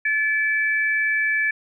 sine tone pair together, 1730 / 2311 Hz, A6 / D7, -30 / -28 cents, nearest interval perfect fourth, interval 502 cents, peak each -20 / -23 dBFS, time 0.05-1.51 s, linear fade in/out 5 ms, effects none

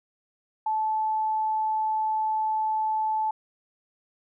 sine tone, 870 Hz, A5, 20 cents flat, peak -23 dBFS, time 0.66-3.31 s, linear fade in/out 5 ms, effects none

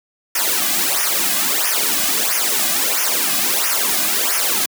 white noise with flanger, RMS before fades -18 dBFS, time 0.35-4.66 s, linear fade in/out 5 ms, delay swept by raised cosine 0.24 to 2.24 ms, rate 1.5 Hz, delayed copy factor -0.9, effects high-pass 200 Hz 12 dB/octave

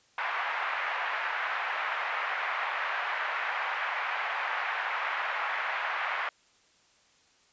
white band-pass noise, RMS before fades -32 dBFS, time 0.18-6.29 s, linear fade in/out 2 ms, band 730 to 2100 Hz, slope 24 dB/octave, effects white hiss -64 dBFS RMS until 7.52 s + resampled to 16000 Hz

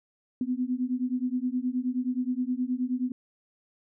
sine beating tone pair, 246.9 / 256.4 Hz, B3 / C4, 0 / -35 cents, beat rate 9.5 Hz, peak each -29 dBFS, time 0.41-3.12 s, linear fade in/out 2 ms, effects none

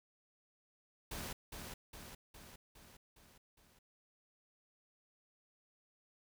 pink noise with echo, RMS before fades -44 dBFS, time 1.11-1.33 s, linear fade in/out 5 ms, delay 410 ms, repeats 6, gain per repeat -4 dB, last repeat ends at 3.79 s, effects none

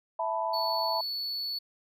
sine chord, E suspended fourth, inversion none, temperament equal, 659.3 / 880 / 987.8 Hz, E5 / A5 / B5, 0 / 0 / 0 cents, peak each -32 dBFS, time 0.19-1.01 s, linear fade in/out 5 ms
triangle tone, 4435 Hz, C#8, in tune, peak -30 dBFS, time 0.53-1.59 s, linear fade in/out 10 ms
effects none

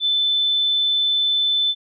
sine tone, 3520 Hz, A7, in tune, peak -16 dBFS, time 0-1.75 s, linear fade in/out 50 ms, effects none

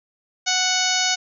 harmonic tone, 740 Hz, F#5, in tune, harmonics 1 / 2 / 3 / 4 / 5 / 6 / 7 / 8 / 9, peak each -27 / -27 / -27 / -27 / -27 / -27 / -27 / -27 / -27 dBFS, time 0.46-1.16 s, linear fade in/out 20 ms, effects none

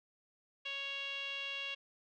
5% pulse tone with low-pass filter, 554.4 Hz, C#5, in tune, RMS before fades -41 dBFS, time 0.65-1.75 s, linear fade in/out 10 ms, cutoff 3000 Hz, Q 7.9, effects none

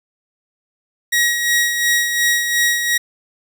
sawtooth tone with tremolo, 1900 Hz, A#6, 33 cents sharp, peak -9 dBFS, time 1.12-2.98 s, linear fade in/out 10 ms, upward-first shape sine, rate 2.8 Hz, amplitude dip 50%, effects none

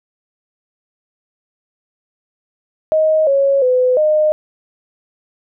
sine tone with pitch steps, 627 / 552 / 505 / 613 Hz, D#5 / C#5 / B4 / D#5, +13 / -7 / +39 / -26 cents, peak -10 dBFS, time 2.92-4.32 s, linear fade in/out 0 ms, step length 350 ms, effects none

